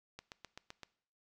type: click train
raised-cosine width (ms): 0.2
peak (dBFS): -29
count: 6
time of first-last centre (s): 0.19-0.833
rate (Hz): 7.78
effects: noise-tail reverb RT60 0.6 s tail -20 dB re dry